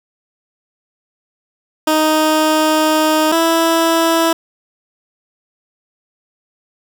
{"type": "tone pair in turn", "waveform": "15% pulse", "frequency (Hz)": [311.1, 329.6], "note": ["D#4", "E4"], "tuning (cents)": [0, 0], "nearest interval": "minor second", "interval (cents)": 100, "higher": "second", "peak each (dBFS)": -5, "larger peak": "neither", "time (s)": [[1.87, 3.32], [3.32, 4.33]], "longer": "first", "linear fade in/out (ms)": 5, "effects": []}